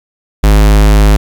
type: tone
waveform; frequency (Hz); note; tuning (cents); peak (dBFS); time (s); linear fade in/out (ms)
square; 51.91; G#1; 0; -4; 0.43-1.17; 10
effects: 7-bit